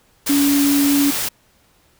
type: tone in noise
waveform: sine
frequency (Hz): 283.3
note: C#4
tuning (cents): +38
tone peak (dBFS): -13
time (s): 0.29-1.11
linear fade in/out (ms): 10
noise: white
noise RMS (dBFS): -22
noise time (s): 0.26-1.29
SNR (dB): +6
effects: pink hiss -57 dBFS RMS until 1.99 s